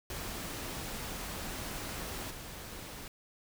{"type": "noise with level steps", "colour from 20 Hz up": "pink", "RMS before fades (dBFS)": [-40, -45], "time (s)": [0.1, 3.08], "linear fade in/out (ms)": 2, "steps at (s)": 2.3, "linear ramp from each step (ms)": 10, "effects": []}